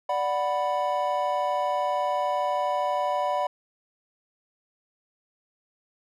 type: chord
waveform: triangle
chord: B minor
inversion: first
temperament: equal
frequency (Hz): 587.3 / 740 / 987.8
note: D5 / F#5 / B5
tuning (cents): 0 / 0 / 0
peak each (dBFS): -26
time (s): 0.09-3.47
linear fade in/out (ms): 5
effects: none